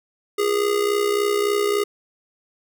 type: tone with amplitude modulation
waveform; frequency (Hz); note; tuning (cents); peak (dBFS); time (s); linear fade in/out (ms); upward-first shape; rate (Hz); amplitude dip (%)
square; 410.6; G#4; -20; -16; 0.38-1.84; 10; sine; 63.5; 65
effects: none